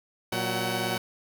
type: tone cluster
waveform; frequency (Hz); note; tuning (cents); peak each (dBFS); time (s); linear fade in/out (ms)
10% pulse; 118.4 / 185.7 / 754; A#2 / F#3 / F#5; +27 / +7 / +32; -23; 0.32-0.98; 5
effects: none